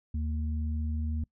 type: tone pair together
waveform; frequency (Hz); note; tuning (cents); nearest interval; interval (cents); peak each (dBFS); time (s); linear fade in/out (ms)
sine; 76.94 / 230.4; D#2 / A#3; -19 / -20; octave + perfect fifth; 1899; -29 / -38; 0.14-1.24; 5
effects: noise-tail reverb RT60 0.1 s tail -24 dB re dry